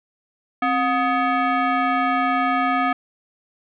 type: tone with frequency modulation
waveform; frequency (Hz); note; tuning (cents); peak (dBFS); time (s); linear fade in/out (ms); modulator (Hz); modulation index
sine; 265.1; C4; +23; -17; 0.62-2.93; 5; 988; 1.6
effects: none